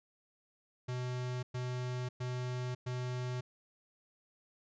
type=tone bursts; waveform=square; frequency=125.3 Hz; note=B2; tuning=25 cents sharp; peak=-36 dBFS; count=4; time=0.88-3.41 s; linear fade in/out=10 ms; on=550 ms; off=110 ms; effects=resampled to 16000 Hz